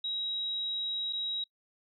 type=tone with dropouts; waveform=sine; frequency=3835 Hz; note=A#7; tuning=48 cents sharp; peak=-31 dBFS; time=0.04-1.44 s; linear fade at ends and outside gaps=5 ms; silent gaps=1.127-1.131 s; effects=noise-tail reverb RT60 0.1 s tail -24 dB re dry